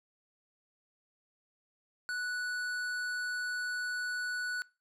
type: tone with hard clipping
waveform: sine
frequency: 1478 Hz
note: F#6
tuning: 2 cents flat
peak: -35 dBFS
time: 2.09-4.62 s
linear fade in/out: 0 ms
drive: 11 dB
effects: noise-tail reverb RT60 0.3 s tail -22 dB re dry